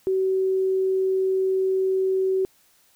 sine tone, 379.4 Hz, F#4, 43 cents sharp, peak -19 dBFS, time 0.07-2.45 s, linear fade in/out 0 ms, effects white hiss -60 dBFS RMS until 2.95 s

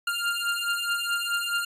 25% pulse beating tone pair, 1396.9 / 1401.6 Hz, F6 / F6, 0 / +6 cents, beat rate 4.7 Hz, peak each -25 dBFS, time 0.07-1.65 s, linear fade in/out 5 ms, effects resampled to 32000 Hz

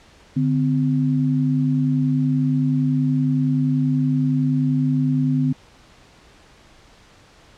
sine tone pair together, 146.83 / 257.4 Hz, D3 / C4, 0 / -28 cents, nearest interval minor seventh, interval 972 cents, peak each -19 dBFS, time 0.36-5.53 s, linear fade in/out 10 ms, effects pink hiss -50 dBFS RMS until 7.57 s + low-pass 6000 Hz 12 dB/octave

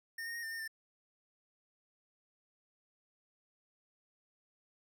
square tone with pitch steps, 1825 / 1849 / 1865 / 1799 / 1824 / 1786 Hz, A#6 / A#6 / A#6 / A6 / A#6 / A6, -37 / -15 / 0 / +38 / -38 / +25 cents, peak -40 dBFS, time 0.18-0.678 s, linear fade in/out 5 ms, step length 83 ms, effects none

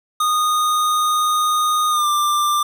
square tone with pitch glide, 1233 to 1186.2 Hz, D#6 to D6, -16 to +17 cents, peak -16 dBFS, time 0.2-2.63 s, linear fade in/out 5 ms, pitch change -67 cents, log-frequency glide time 1.9-2.07 s, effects none

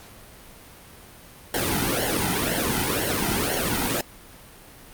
pink noise with flanger, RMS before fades -24 dBFS, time 1.54-4.01 s, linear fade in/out 2 ms, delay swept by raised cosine 0.81 to 1.81 ms, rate 2 Hz, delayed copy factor -0.75, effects pink hiss -46 dBFS RMS until 4.93 s + Opus 48 kbps

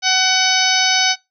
harmonic tone with a mistuned harmonic, 751 Hz, F#5, 26 cents sharp, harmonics 1 / 2 / 3 / 4 / 5 / 6 / 7 / 8, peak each -21 / -21 / -21 / -21 / -21 / -21 / -21 / -21 dBFS, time 0.02-1.16 s, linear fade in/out 50 ms, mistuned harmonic 7, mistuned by -15 cents, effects noise-tail reverb RT60 0.2 s tail -23 dB re dry

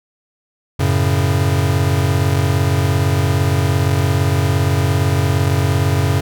square chord, F# minor, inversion none, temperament equal, 92.5 / 110 / 138.59 Hz, F#2 / A2 / C#3, 0 / 0 / 0 cents, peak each -17 / -21 / -18 dBFS, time 0.79-6.21 s, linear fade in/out 10 ms, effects none

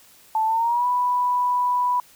sine tone with pitch glide, 879 to 986.6 Hz, A5 to B5, -2 to -2 cents, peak -18 dBFS, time 0.35-2 s, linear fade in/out 2 ms, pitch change +200 cents, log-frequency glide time 0.46-0.86 s, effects white hiss -52 dBFS RMS until 2.15 s

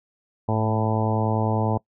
harmonic tone with a mistuned harmonic, 110 Hz, A2, in tune, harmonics 1 / 2 / 3 / 4 / 5 / 6 / 7 / 8 / 9, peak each -23 / -27 / -32 / -30 / -31 / -31 / -31 / -30 / -35 dBFS, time 0.48-1.78 s, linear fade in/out 10 ms, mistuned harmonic 1, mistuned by -36 cents, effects noise-tail reverb RT60 0.1 s tail -23 dB re dry

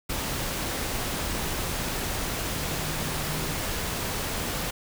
sine tone in noise, 153.3 Hz, D#3, 25 cents flat, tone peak -36 dBFS, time 2.54-3.59 s, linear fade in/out 10 ms, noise pink, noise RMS -30 dBFS, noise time 0.09-4.71 s, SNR -9 dB, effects none

